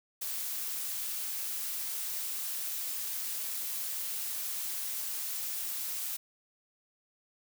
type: noise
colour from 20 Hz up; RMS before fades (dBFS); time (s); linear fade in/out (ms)
blue; -36; 0.21-6.17; 10
effects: none